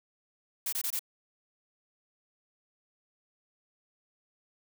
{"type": "noise bursts", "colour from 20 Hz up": "blue", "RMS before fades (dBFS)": -32, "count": 4, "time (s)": [0.66, 0.993], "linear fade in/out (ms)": 5, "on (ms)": 66, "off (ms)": 23, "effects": []}